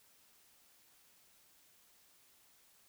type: silence
effects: white hiss -67 dBFS RMS until 2.88 s